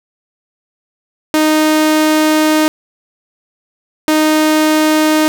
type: tone pair in turn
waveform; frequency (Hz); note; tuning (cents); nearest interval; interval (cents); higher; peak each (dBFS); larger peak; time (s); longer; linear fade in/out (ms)
sawtooth; 309.6 / 309.6; D#4 / D#4; -9 / -9; unison; 0; neither; -5; neither; 1.34-2.68 / 4.08-5.28; first; 0
effects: none